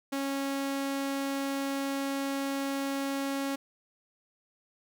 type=tone; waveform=sawtooth; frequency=275.2 Hz; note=C#4; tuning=12 cents flat; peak=-26 dBFS; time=0.12-3.56 s; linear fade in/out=10 ms; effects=none